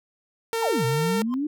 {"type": "tone with vibrato", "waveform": "sawtooth", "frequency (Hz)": 455.3, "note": "A#4", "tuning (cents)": -41, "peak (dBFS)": -20, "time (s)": [0.53, 1.22], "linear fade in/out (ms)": 0, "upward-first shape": "sine", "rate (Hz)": 18, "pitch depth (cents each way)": 8}
{"type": "exponential two-way sweep", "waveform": "sine", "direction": "down then up", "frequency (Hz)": [987.8, 123.47, 308.8], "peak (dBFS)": -23, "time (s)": [0.62, 1.47], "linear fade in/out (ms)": 5, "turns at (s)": 0.85}
{"type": "tone with exponential growth", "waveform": "triangle", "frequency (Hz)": 1048, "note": "C6", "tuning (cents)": 2, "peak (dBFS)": -27, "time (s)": [1.26, 1.34], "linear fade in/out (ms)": 0, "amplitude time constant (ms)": 17}
{"effects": []}